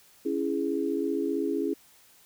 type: chord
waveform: sine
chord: C# minor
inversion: none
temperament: just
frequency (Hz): 277.2 / 332.6 / 415.8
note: C#4 / E4 / G#4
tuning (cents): 0 / +16 / +2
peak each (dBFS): -30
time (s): 0.25-1.74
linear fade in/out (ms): 10
effects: white hiss -58 dBFS RMS until 2.25 s